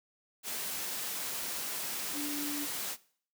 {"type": "tone in noise", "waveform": "sine", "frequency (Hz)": 291.1, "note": "D4", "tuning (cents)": -15, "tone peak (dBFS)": -35, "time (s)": [2.13, 2.68], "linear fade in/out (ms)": 50, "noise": "white", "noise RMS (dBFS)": -37, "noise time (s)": [0.43, 2.97], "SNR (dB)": -1, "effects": ["noise-tail reverb RT60 0.5 s tail -19 dB re dry", "high-pass 150 Hz 12 dB/octave"]}